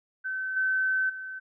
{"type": "tone with level steps", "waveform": "sine", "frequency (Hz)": 1531, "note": "G6", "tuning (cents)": -41, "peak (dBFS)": [-29, -23, -35], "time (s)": [0.24, 1.4], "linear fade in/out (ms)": 20, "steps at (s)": [0.56, 1.09], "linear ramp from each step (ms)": 10, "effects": []}